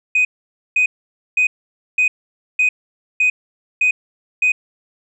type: tone bursts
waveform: sine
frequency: 2500 Hz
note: D#7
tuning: 8 cents sharp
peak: -10 dBFS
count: 8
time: 0.15-4.52 s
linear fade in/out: 5 ms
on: 100 ms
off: 510 ms
effects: tanh soft clip ceiling -9 dBFS